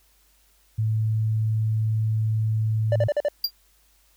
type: tone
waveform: sine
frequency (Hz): 109.7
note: A2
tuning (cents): -5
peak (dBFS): -20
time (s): 0.78-3.08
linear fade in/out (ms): 10
type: tone bursts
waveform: triangle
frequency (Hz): 587.3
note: D5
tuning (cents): 0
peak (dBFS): -17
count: 5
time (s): 2.92-3.285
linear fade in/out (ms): 2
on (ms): 37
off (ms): 45
type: tone with exponential decay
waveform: square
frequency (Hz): 4767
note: D8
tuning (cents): +25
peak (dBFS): -17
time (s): 3.44-3.51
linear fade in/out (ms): 5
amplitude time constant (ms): 15
effects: added 50 Hz sine -62 dBFS peak until 4.16 s + white hiss -62 dBFS RMS until 4.16 s